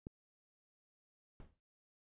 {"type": "click", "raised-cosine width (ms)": 3, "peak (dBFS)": -32, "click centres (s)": 0.069}
{"type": "noise with exponential decay", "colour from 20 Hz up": "brown", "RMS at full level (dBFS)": -50, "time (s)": [1.4, 1.6], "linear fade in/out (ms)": 1, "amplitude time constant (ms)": 43}
{"effects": ["resampled to 8000 Hz"]}